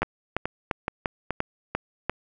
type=two click trains; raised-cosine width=0.5 ms; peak=-9 / -11 dBFS; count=7 / 4; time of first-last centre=0.02-2.096 / 0.03-1.307 s; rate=2.89 / 2.35 Hz; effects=none